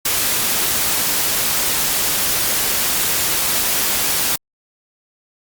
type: noise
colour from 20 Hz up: white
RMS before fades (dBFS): -18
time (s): 0.05-4.36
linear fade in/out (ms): 5
effects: Opus 48 kbps